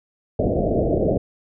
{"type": "low-pass noise", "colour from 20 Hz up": "white", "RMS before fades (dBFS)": -20, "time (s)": [0.39, 1.18], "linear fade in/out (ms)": 5, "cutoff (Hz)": 680, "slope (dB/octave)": 96, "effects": []}